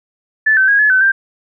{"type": "tone with pitch steps", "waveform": "sine", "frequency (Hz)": [1745, 1539, 1642, 1709, 1520, 1581], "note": ["A6", "G6", "G#6", "G#6", "F#6", "G6"], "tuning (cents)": [-15, -32, -20, 49, 46, 14], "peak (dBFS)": -8, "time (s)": [0.46, 1.12], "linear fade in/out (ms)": 10, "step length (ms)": 110, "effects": []}